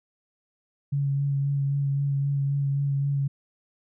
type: tone with vibrato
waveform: sine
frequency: 140 Hz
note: C#3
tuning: 18 cents sharp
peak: -22 dBFS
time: 0.92-3.28 s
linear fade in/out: 10 ms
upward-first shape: sine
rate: 3.8 Hz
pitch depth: 17 cents each way
effects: none